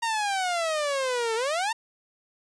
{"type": "exponential two-way sweep", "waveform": "sawtooth", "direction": "down then up", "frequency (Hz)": [936, 440, 936], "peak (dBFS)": -21, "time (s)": [0.02, 1.73], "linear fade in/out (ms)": 10, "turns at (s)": 1.35, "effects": ["resampled to 22050 Hz"]}